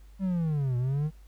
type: linear two-way sweep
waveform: triangle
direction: down then up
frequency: 196 to 120 to 158 Hz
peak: -23 dBFS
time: 0.19-1.11 s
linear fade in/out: 50 ms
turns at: 0.77 s
effects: added 50 Hz sine -48 dBFS peak until 1.27 s + pink hiss -65 dBFS RMS until 1.27 s